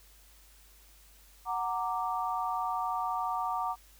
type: chord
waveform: sine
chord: Gb augmented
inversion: none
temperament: equal with one note detuned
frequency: 740 / 925.9 / 1174.7 Hz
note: Gb5 / Bb5 / D6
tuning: 0 / -12 / 0 cents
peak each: -34 dBFS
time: 1.45-3.76 s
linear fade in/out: 50 ms
effects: added 50 Hz sine -58 dBFS peak until 3.99 s + white hiss -60 dBFS RMS until 3.99 s